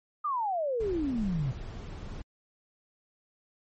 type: exponential sweep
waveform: sine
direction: down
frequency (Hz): 1246 to 123.8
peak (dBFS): -27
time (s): 0.24-1.52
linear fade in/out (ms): 10
type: noise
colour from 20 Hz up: brown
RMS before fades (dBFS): -39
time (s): 0.8-2.22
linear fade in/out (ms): 5
effects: MP3 32 kbps